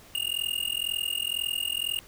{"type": "tone with amplitude modulation", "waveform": "square", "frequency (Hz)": 2834, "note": "F7", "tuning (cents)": 25, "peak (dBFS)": -24, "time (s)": [0.15, 1.99], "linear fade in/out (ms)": 0, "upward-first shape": "sine", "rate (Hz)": 42, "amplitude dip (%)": 100, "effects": ["pink hiss -52 dBFS RMS until 2.07 s"]}